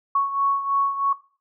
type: beating tone pair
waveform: sine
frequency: 1108.7 / 1111.8 Hz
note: C#6 / C#6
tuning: 0 / +5 cents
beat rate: 3.1 Hz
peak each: -20 / -25 dBFS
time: 0.15-1.13 s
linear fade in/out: 5 ms
effects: noise-tail reverb RT60 0.4 s tail -18 dB re dry